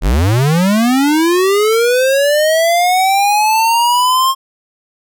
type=linear sweep; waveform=square; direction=up; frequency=36.71 to 1072 Hz; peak=-10 dBFS; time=0.01-4.35 s; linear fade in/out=50 ms; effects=none